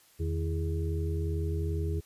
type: harmonic tone with a mistuned harmonic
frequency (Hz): 82.41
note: E2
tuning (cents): 0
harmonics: 1 / 2 / 4 / 5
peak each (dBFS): -29 / -37 / -40 / -38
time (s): 0.19-2.01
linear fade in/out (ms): 20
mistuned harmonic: 2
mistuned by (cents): -120
effects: white hiss -61 dBFS RMS until 2.05 s + resampled to 32000 Hz